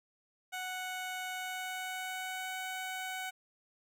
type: tone with pitch glide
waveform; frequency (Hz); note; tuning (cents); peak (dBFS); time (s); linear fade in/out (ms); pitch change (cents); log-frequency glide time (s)
15% pulse; 740 to 748.6; F#5 to F#5; 0 to +20; -31; 0.52-3.31; 20; +20; 1.34-2.55
effects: none